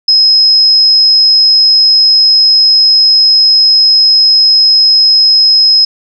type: tone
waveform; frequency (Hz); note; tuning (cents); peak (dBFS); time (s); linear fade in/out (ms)
sine; 5120; D#8; +49; -3; 0.08-5.85; 5
effects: none